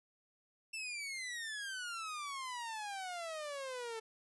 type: exponential sweep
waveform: sawtooth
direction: down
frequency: 2687 to 440 Hz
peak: -37 dBFS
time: 0.73-4 s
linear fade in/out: 10 ms
effects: resampled to 24000 Hz